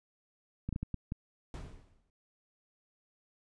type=clicks; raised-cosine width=5 ms; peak=-23 dBFS; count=6; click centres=0.69 / 0.727 / 0.761 / 0.83 / 0.943 / 1.121 s
type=noise with exponential decay; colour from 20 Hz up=brown; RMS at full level=-38 dBFS; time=1.54-2.1 s; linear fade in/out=1 ms; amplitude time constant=120 ms
effects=resampled to 22050 Hz